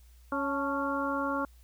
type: harmonic tone with a mistuned harmonic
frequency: 277.2 Hz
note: C#4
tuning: in tune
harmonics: 1 / 2 / 3 / 4 / 5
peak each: -33 / -35 / -38 / -34 / -35 dBFS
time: 0.32-1.45 s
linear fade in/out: 2 ms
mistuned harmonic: 3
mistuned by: +85 cents
effects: added 60 Hz sine -53 dBFS peak until 1.63 s + white hiss -66 dBFS RMS until 1.63 s